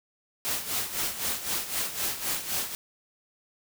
white noise with tremolo, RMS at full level -28 dBFS, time 0.45-2.75 s, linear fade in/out 0 ms, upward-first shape sine, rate 3.9 Hz, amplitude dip 70%, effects none

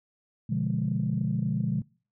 sine chord, B diminished seventh, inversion none, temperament equal, 123.47 / 146.83 / 174.61 / 207.7 Hz, B2 / D3 / F3 / Ab3, 0 / 0 / 0 / 0 cents, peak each -30 dBFS, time 0.49-1.82 s, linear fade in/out 10 ms, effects noise-tail reverb RT60 0.4 s tail -24 dB re dry + tanh soft clip ceiling -16 dBFS

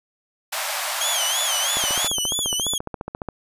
pink high-pass noise, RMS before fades -26 dBFS, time 0.52-2.08 s, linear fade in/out 10 ms, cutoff 570 Hz, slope 96 dB/octave
20% pulse tone with vibrato, 3200 Hz, G7, 35 cents sharp, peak -16 dBFS, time 1.01-2.78 s, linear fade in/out 2 ms, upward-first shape sine, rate 3.1 Hz, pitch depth 140 cents each way
click train, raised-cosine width 1 ms, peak -15 dBFS, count 23, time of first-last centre 1.77-3.287 s, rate 14.5 Hz
effects resampled to 32000 Hz

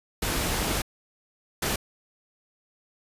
pink noise bursts at uneven times, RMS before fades -27 dBFS, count 2, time 0.22-0.82 / 1.62-1.76 s, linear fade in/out 5 ms, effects resampled to 32000 Hz

